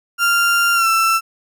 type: tone with pitch glide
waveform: 35% pulse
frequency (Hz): 1391 to 1335.1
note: F6 to E6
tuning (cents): -7 to +22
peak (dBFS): -11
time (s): 0.18-1.21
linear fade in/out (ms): 50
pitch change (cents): -71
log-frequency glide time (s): 0.74-0.88
effects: none